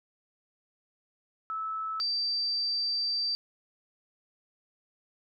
sine tone pair in turn, 1306 / 4667 Hz, E6 / D8, -17 / -12 cents, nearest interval octave + minor seventh, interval 2205 cents, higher second, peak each -31 / -27 dBFS, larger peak second, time 1.5-2 / 2-3.35 s, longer second, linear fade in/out 0 ms, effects none

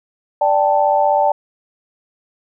sine chord, D suspended fourth, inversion none, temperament equal, 587.3 / 784 / 880 Hz, D5 / G5 / A5, 0 / 0 / 0 cents, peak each -16 dBFS, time 0.41-1.32 s, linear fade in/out 5 ms, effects none

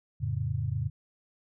sine chord, F augmented, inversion none, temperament equal, 87.31 / 110 / 138.59 Hz, F2 / A2 / C#3, 0 / 0 / 0 cents, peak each -34 / -31 / -32 dBFS, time 0.2-0.9 s, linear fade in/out 20 ms, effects none

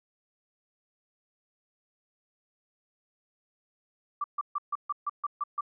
sine tone bursts, 1169 Hz, D6, 8 cents flat, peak -27 dBFS, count 9, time 4.21-5.609 s, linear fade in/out 5 ms, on 31 ms, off 140 ms, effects none

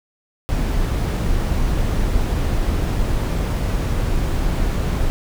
brown noise, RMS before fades -19 dBFS, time 0.49-5.1 s, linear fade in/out 0 ms, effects none

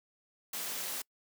white noise with amplitude modulation, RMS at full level -36 dBFS, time 0.53-1.02 s, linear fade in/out 5 ms, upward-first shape sine, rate 237 Hz, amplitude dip 40%, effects noise-tail reverb RT60 0.1 s tail -26 dB re dry + high-pass 200 Hz 12 dB/octave

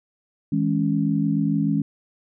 sine chord, C# minor, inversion first, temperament equal with one note detuned, 160.77 / 207.7 / 277.2 Hz, E3 / G#3 / C#4, -43 / 0 / 0 cents, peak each -23 dBFS, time 0.52-1.82 s, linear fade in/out 5 ms, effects none

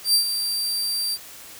sawtooth tone with ADSR envelope, 4699 Hz, D8, in tune, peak -11 dBFS, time 0.04-1.18 s, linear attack 100 ms, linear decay 100 ms, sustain -9 dB, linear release 44 ms, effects white hiss -42 dBFS RMS until 1.59 s

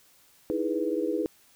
sine chord, E major seventh, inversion third, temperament equal with one note detuned, 311.1 / 329.6 / 415.3 / 491.9 Hz, D#4 / E4 / G#4 / B4, 0 / 0 / 0 / -7 cents, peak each -31 dBFS, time 0.5-1.26 s, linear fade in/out 0 ms, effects white hiss -60 dBFS RMS until 1.55 s

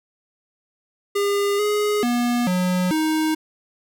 square tone with pitch steps, 404 / 417.4 / 241.3 / 181.7 / 313.4 Hz, G#4 / G#4 / B3 / F#3 / D#4, -48 / +9 / -40 / -31 / +13 cents, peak -19 dBFS, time 1.15-3.35 s, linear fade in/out 10 ms, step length 440 ms, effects none

